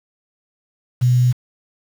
sine tone with quantisation, 124.3 Hz, B2, 12 cents sharp, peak -11 dBFS, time 1.01-1.33 s, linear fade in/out 20 ms, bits 6, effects none

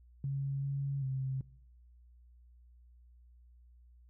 sine tone with pitch steps, 137.9 / 139 / 132.6 Hz, C#3 / C#3 / C3, -9 / +5 / +23 cents, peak -32 dBFS, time 0.24-1.41 s, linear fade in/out 2 ms, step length 390 ms, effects noise-tail reverb RT60 0.7 s tail -21 dB re dry + added 60 Hz sine -57 dBFS peak until 4.09 s

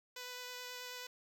5% pulse tone with vibrato, 496.9 Hz, B4, 11 cents sharp, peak -33 dBFS, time 0.16-1.07 s, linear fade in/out 5 ms, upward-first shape sine, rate 9.3 Hz, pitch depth 10 cents each way, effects none

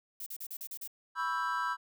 violet noise bursts, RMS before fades -41 dBFS, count 7, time 0.2-0.876 s, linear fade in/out 5 ms, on 64 ms, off 38 ms
triangle chord, C# half-diminished seventh, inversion third, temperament equal with one note detuned, 987.8 / 1108.7 / 1318.5 / 1582.5 Hz, B5 / C#6 / E6 / G6, 0 / 0 / 0 / +16 cents, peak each -33 / -39 / -33 / -35 dBFS, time 1.15-1.77 s, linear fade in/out 50 ms
effects none

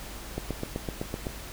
click train, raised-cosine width 2 ms, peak -17 dBFS, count 8, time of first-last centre 0.38-1.268 s, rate 7.88 Hz, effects added 50 Hz sine -43 dBFS peak until 1.52 s + pink hiss -42 dBFS RMS until 1.52 s

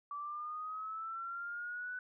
sine linear sweep, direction up, 1151 to 1497 Hz, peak -39 dBFS, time 0.11-1.99 s, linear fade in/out 2 ms, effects none

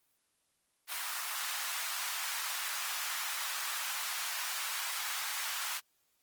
pink high-pass noise, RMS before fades -37 dBFS, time 0.87-5.81 s, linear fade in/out 50 ms, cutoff 980 Hz, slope 24 dB/octave, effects white hiss -75 dBFS RMS until 6.22 s + Opus 24 kbps

